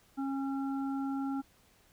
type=harmonic tone; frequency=272.6 Hz; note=C#4; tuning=29 cents flat; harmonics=1 / 3 / 5; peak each=-32 / -42 / -46 dBFS; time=0.17-1.42 s; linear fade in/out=20 ms; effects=pink hiss -65 dBFS RMS until 1.92 s